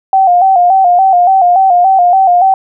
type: tone with vibrato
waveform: sine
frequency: 738 Hz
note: F#5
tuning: 5 cents flat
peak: -4 dBFS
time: 0.13-2.54 s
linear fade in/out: 2 ms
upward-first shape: square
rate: 3.5 Hz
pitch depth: 71 cents each way
effects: none